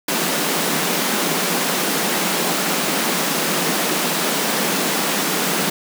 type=high-pass noise; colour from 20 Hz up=pink; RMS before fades=-20 dBFS; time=0.08-5.7 s; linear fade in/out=5 ms; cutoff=160 Hz; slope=96 dB/octave; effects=none